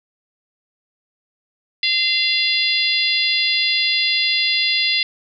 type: harmonic tone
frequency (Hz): 689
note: F5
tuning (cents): -24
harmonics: 3 / 4 / 5 / 6 / 7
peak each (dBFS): -22 / -22 / -22 / -22 / -22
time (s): 1.83-5.03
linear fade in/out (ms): 2
effects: none